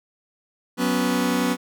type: chord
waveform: sawtooth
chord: F# suspended fourth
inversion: none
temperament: just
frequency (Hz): 185 / 246.7 / 277.5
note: F#3 / B3 / C#4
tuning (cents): 0 / -2 / +2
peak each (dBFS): -22 / -18 / -21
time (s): 0.77-1.57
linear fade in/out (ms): 50
effects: none